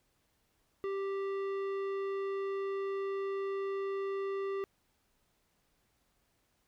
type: tone with tanh clipping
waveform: sine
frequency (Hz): 392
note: G4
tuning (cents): 0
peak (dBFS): -35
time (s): 0.84-4.64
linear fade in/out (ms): 0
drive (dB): 13
effects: pink hiss -75 dBFS RMS until 6.67 s